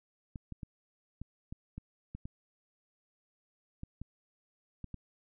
clicks, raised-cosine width 5 ms, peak -29 dBFS, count 12, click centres 0.358 / 0.523 / 0.632 / 1.216 / 1.525 / 1.78 / 2.15 / 2.255 / 3.834 / 4.016 / 4.843 / 4.943 s, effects none

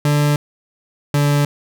40% pulse tone pair in turn, 146.83 / 144.81 Hz, D3 / D3, 0 / -24 cents, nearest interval unison, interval 24 cents, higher first, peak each -12 dBFS, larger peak neither, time 0.05-0.36 / 1.14-1.45 s, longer neither, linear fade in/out 2 ms, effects none

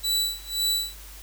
sawtooth tone with tremolo, 3951 Hz, B7, in tune, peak -18 dBFS, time 0.03-0.95 s, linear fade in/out 20 ms, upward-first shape sine, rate 1.9 Hz, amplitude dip 95%, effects added 50 Hz sine -43 dBFS peak until 1.22 s + white hiss -46 dBFS RMS until 1.22 s

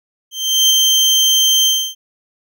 30% pulse tone with ADSR envelope, 3136 Hz, G7, in tune, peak -5 dBFS, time 0.31-1.95 s, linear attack 390 ms, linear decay 8 ms, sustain -2 dB, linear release 290 ms, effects none

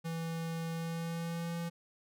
square tone with pitch glide, 164.81 to 169.15 Hz, E3 to E3, 0 to +45 cents, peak -36 dBFS, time 0.04-1.7 s, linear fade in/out 20 ms, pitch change +45 cents, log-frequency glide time 0.72-1.57 s, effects none

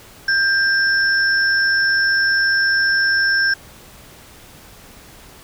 sine tone pair together, 1590 / 5365 Hz, G6 / E8, +24 / +30 cents, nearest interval octave + major sixth, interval 2106 cents, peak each -14 / -22 dBFS, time 0.28-3.54 s, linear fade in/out 5 ms, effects pink hiss -43 dBFS RMS until 5.43 s

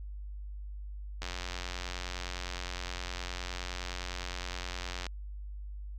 click train, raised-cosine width 0.2 ms, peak -20 dBFS, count 346, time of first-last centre 1.22-5.066 s, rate 89.7 Hz, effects added 50 Hz sine -39 dBFS peak until 5.98 s

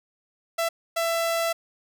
sawtooth tone bursts at uneven times, 667 Hz, E5, 20 cents sharp, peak -19 dBFS, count 2, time 0.58-0.69 / 0.96-1.53 s, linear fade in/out 10 ms, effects none

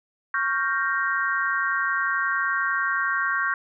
sine chord, G half-diminished seventh, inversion second, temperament equal, 1108.7 / 1396.9 / 1568 / 1864.7 Hz, Db6 / F6 / G6 / Bb6, 0 / 0 / 0 / 0 cents, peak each -27 / -29 / -25 / -29 dBFS, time 0.34-3.54 s, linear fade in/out 2 ms, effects none

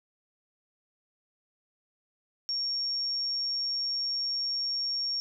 sine tone, 5530 Hz, F8, 18 cents flat, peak -28 dBFS, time 2.49-5.2 s, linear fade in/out 0 ms, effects none

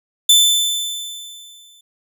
sawtooth tone with exponential decay, 3528 Hz, A7, 4 cents sharp, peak -4 dBFS, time 0.29-1.81 s, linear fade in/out 5 ms, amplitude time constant 330 ms, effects none

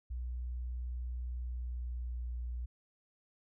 sine tone with pitch glide, 61.2 to 60.29 Hz, B1 to B1, -15 to -41 cents, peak -36 dBFS, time 0.1-2.66 s, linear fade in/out 10 ms, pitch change -26 cents, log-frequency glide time 1.39-2.35 s, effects none

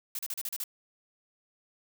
blue noise bursts, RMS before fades -35 dBFS, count 7, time 0.15-0.639 s, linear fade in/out 2 ms, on 39 ms, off 36 ms, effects none

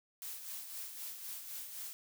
blue noise with tremolo, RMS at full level -43 dBFS, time 0.22-1.93 s, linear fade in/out 0 ms, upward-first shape sine, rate 3.9 Hz, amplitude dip 50%, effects none

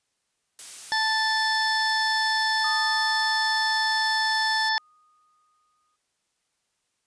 blue noise, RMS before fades -37 dBFS, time 0.59-4.69 s, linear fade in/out 0 ms
harmonic tone, 880 Hz, A5, in tune, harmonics 1 / 2 / 4 / 5 / 6, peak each -26 / -25 / -32 / -33 / -29 dBFS, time 0.92-4.78 s, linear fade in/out 0 ms
sine tone with exponential decay, 1237 Hz, D#6, 10 cents flat, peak -30 dBFS, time 2.64-5.96 s, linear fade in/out 5 ms, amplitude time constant 720 ms
effects white hiss -75 dBFS RMS until 7.06 s + resampled to 22050 Hz

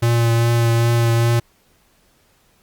square tone with vibrato, 116.8 Hz, A#2, 4 cents sharp, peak -14 dBFS, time 0.02-1.4 s, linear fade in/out 10 ms, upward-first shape triangle, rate 2.5 Hz, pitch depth 18 cents each way, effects pink hiss -58 dBFS RMS until 2.62 s + Opus 48 kbps

